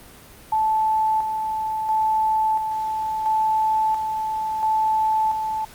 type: tone with tremolo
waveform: sine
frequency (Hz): 873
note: A5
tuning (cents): -14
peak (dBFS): -17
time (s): 0.52-5.65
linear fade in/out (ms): 5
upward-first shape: square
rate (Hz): 0.73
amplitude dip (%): 45
effects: pink hiss -45 dBFS RMS until 5.74 s + Opus 32 kbps